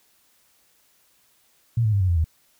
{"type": "tone with pitch steps", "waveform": "sine", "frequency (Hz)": [116.3, 107.89, 100.08, 92.84, 86.13, 79.9], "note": ["A#2", "A2", "G2", "F#2", "F2", "D#2"], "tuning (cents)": [-4, -34, 36, 6, -23, 47], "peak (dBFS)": -17, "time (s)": [1.77, 2.244], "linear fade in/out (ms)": 5, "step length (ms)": 79, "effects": ["white hiss -62 dBFS RMS until 2.59 s"]}